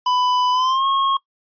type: tone with pitch glide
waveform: square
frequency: 997 to 1087.2 Hz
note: B5 to C#6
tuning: +16 to -34 cents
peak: -17 dBFS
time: 0.06-1.17 s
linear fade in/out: 5 ms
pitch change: +150 cents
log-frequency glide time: 0.52-0.86 s
effects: noise-tail reverb RT60 0.1 s tail -20 dB re dry + resampled to 11025 Hz